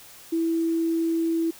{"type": "tone", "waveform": "sine", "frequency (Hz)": 329.6, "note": "E4", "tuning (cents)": 0, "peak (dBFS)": -21, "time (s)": [0.32, 1.51], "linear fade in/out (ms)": 10, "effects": ["white hiss -47 dBFS RMS until 1.59 s"]}